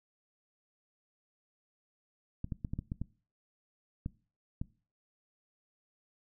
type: clicks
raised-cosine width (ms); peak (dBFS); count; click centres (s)
5; -23; 9; 2.444 / 2.522 / 2.648 / 2.735 / 2.79 / 2.919 / 3.016 / 4.061 / 4.615
effects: noise-tail reverb RT60 0.4 s tail -21 dB re dry